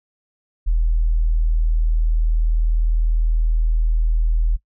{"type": "tone", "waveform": "sine", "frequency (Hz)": 40.13, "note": "E1", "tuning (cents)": -46, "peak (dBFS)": -14, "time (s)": [0.66, 4.57], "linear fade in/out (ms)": 20, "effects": ["noise-tail reverb RT60 0.1 s tail -20 dB re dry"]}